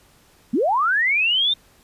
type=linear sweep; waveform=sine; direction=up; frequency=194.3 to 3661 Hz; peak=-16 dBFS; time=0.53-1.54 s; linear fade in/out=10 ms; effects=pink hiss -55 dBFS RMS until 1.83 s + resampled to 32000 Hz